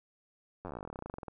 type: slowing click train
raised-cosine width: 1 ms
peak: -27 dBFS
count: 26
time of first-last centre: 0.65-1.282 s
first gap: 10 ms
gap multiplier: 1.07
effects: none